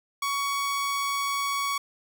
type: tone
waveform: sawtooth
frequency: 1121 Hz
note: C#6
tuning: 19 cents sharp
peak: -22 dBFS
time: 0.22-1.78 s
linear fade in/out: 5 ms
effects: none